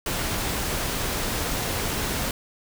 pink noise, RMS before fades -27 dBFS, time 0.06-2.31 s, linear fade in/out 2 ms, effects none

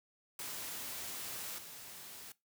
white noise with level steps, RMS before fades -43 / -50 dBFS, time 0.39-2.32 s, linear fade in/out 2 ms, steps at 1.58 s, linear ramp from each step 5 ms, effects noise-tail reverb RT60 0.2 s tail -20 dB re dry + high-pass 80 Hz 12 dB/octave

